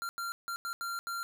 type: tone bursts at uneven times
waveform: square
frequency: 1380 Hz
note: F6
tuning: 21 cents flat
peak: -35 dBFS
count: 6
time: 0.02-0.09 / 0.18-0.32 / 0.48-0.56 / 0.65-0.73 / 0.81-0.99 / 1.07-1.23 s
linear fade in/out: 0 ms
effects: none